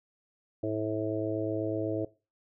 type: harmonic tone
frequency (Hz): 108.1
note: A2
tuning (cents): -30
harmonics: 1 / 3 / 4 / 5 / 6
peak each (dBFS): -37 / -32 / -36 / -35 / -37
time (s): 0.63-2.05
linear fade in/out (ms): 5
effects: noise-tail reverb RT60 0.3 s tail -20 dB re dry